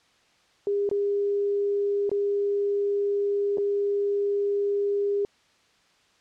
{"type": "tone with dropouts", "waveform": "sine", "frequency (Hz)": 404.4, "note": "G#4", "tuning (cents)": -46, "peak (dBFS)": -22, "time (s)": [0.67, 5.25], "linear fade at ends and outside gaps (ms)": 1, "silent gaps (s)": [[0.891, 0.913], [2.094, 2.115], [3.573, 3.582]], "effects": ["white hiss -62 dBFS RMS until 6.2 s", "low-pass 5000 Hz 12 dB/octave"]}